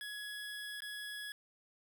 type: tone with dropouts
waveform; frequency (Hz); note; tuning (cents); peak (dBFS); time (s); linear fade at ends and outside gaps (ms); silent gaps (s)
25% pulse; 1679; G#6; +18; -38; 0.01-1.32; 1; 0.805-0.82
effects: none